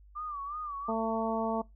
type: tone with vibrato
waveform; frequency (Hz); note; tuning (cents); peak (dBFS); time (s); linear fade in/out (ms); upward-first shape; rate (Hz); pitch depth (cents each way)
sine; 1174.7; D6; 0; -35; 0.15-0.92; 20; sine; 2.8; 96
type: harmonic tone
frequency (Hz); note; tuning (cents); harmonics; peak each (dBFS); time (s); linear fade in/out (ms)
224.1; A3; +32; 1 / 2 / 3 / 4 / 5; -33 / -35 / -34 / -35 / -38; 0.88-1.62; 10
effects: noise-tail reverb RT60 0.2 s tail -22 dB re dry + added 50 Hz sine -53 dBFS peak until 1.75 s